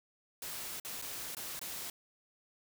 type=noise with dropouts; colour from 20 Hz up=white; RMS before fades=-42 dBFS; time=0.42-1.9 s; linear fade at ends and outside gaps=2 ms; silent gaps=0.799-0.848 / 1.016-1.022 / 1.349-1.368 / 1.593-1.614 s; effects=none